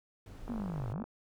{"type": "noise", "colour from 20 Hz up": "brown", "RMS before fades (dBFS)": -46, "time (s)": [0.26, 0.93], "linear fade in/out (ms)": 2}
{"type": "click train", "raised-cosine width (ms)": 1, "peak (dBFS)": -29, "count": 29, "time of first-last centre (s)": [0.48, 1.04], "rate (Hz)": 50}
{"type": "linear two-way sweep", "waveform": "sine", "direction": "down then up", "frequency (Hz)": [246.5, 103.2, 246.5], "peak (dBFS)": -35, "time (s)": [0.49, 1.03], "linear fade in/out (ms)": 5, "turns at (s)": 0.91}
{"effects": []}